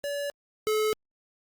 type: tone pair in turn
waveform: square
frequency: 572 / 430.6 Hz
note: D5 / A4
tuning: -46 / -37 cents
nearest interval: perfect fourth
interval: 491 cents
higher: first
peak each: -30 / -24 dBFS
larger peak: second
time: 0.04-0.3 / 0.67-0.93 s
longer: neither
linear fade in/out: 0 ms
effects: Opus 48 kbps